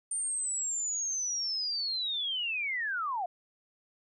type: linear sweep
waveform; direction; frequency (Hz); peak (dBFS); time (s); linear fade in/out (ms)
sine; down; 8980 to 676; -30; 0.11-3.26; 5
effects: none